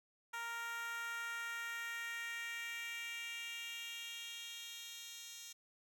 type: tone with high-pass filter sweep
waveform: 10% pulse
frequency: 465.5 Hz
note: A#4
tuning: 2 cents flat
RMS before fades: -45 dBFS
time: 0.33-5.53 s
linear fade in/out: 10 ms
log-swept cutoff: 1100 to 4500 Hz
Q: 2.6
effects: none